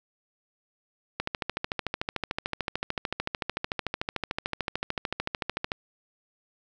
click train, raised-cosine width 0.3 ms, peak -12 dBFS, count 62, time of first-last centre 1.2-5.719 s, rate 13.5 Hz, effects none

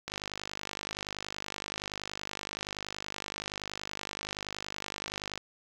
click train, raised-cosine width 0.2 ms, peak -18 dBFS, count 269, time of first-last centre 0.08-5.376 s, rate 50.6 Hz, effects 8-bit

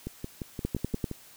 two click trains, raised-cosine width 3 ms, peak -21 / -15 dBFS, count 7 / 5, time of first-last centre 0.07-1.113 / 0.65-1.042 s, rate 5.75 / 10.2 Hz, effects white hiss -53 dBFS RMS until 1.36 s

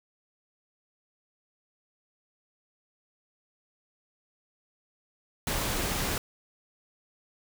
pink noise, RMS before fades -30 dBFS, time 5.47-6.18 s, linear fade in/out 2 ms, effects none

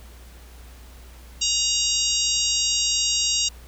harmonic tone, 943 Hz, A#5, 20 cents sharp, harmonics 3 / 4 / 5 / 6 / 7 / 8, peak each -27 / -27 / -27 / -27 / -27 / -27 dBFS, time 1.41-3.49 s, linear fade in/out 10 ms, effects added 60 Hz sine -42 dBFS peak until 3.67 s + pink hiss -50 dBFS RMS until 3.67 s

